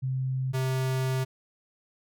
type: tone pair in turn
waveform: sine / square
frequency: 130.81 / 130.81 Hz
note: C3 / C3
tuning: 0 / 0 cents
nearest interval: unison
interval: 0 cents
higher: neither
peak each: -26 dBFS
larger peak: neither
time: 0.02-0.53 / 0.53-1.25 s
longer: second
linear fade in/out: 20 ms
effects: none